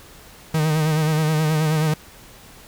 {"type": "tone with vibrato", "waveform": "45% pulse", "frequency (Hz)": 155.56, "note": "D#3", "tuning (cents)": 0, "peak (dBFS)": -17, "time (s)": [0.54, 1.94], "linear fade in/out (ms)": 5, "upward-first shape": "sine", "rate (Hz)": 9.4, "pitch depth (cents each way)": 46, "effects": ["pink hiss -45 dBFS RMS until 2.67 s"]}